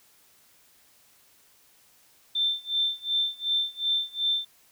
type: tone with tremolo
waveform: sine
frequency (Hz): 3561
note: A7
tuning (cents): +20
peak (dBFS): -21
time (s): 2.35-4.45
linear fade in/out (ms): 5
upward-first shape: sine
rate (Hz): 2.7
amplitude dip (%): 95
effects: white hiss -60 dBFS RMS until 4.71 s